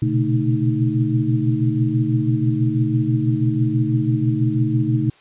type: tone cluster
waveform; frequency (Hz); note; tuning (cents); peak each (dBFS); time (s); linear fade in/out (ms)
sine; 120.8 / 126.9 / 141.9 / 221.8 / 311.9; B2 / B2 / C#3 / A3 / D#4; -38 / +47 / +41 / +14 / +4; -20 / -22 / -24 / -25 / -22; 0.02-5.1; 5
effects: white hiss -51 dBFS RMS until 5.2 s + resampled to 8000 Hz